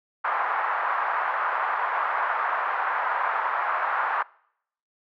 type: band-pass noise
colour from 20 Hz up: pink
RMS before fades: -26 dBFS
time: 0.24-4.23 s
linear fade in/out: 10 ms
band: 860 to 1500 Hz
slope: 24 dB/octave
effects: noise-tail reverb RT60 0.7 s tail -24 dB re dry